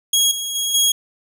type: tone with level steps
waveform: 20% pulse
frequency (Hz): 3304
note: G#7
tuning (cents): -10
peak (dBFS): -8 / -18 / -14 / -8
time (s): 0.13-0.92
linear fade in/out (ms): 5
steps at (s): 0.31 / 0.55 / 0.74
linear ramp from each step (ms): 5
effects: none